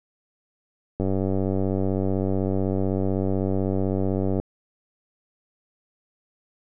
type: click train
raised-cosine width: 2 ms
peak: -12 dBFS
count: 327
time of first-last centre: 1-4.399 s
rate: 95.9 Hz
effects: none